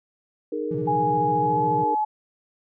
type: chord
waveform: sine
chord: D# suspended fourth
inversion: none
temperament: equal with one note detuned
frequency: 306.7 / 415.3 / 466.2 Hz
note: D#4 / G#4 / A#4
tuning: -25 / 0 / 0 cents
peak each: -30 / -31 / -28 dBFS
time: 0.52-1.95 s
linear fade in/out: 5 ms
type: tone with vibrato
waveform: triangle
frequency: 148.1 Hz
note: D3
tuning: 15 cents sharp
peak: -26 dBFS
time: 0.71-1.84 s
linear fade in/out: 2 ms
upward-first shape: square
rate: 14 Hz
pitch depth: 220 cents each way
type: tone with pitch glide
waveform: sine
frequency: 830.6 to 853.5 Hz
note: G#5 to G#5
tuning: 0 to +47 cents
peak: -20 dBFS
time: 0.87-2.05 s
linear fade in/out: 10 ms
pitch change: +47 cents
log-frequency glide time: 1.38-1.63 s
effects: none